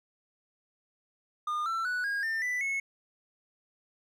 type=tone with pitch steps; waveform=triangle; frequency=1215 / 1340.4 / 1478.7 / 1631.2 / 1799.5 / 1985.2 / 2190 Hz; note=D#6 / E6 / F#6 / G#6 / A6 / B6 / C#7; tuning=-42 / +29 / -1 / -32 / +38 / +8 / -22 cents; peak=-27 dBFS; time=1.47-2.8 s; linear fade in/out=5 ms; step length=190 ms; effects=none